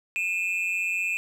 triangle tone pair together, 2451 / 2635 Hz, D#7 / E7, -27 / -1 cents, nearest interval minor second, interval 126 cents, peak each -26 dBFS, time 0.16-1.17 s, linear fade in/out 0 ms, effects none

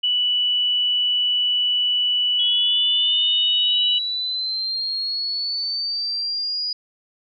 sine tone, 2960 Hz, F#7, in tune, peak -17 dBFS, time 0.03-3.99 s, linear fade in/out 10 ms
sine linear sweep, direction up, 3322 to 4918 Hz, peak -22 dBFS, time 2.39-6.73 s, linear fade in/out 5 ms
effects none

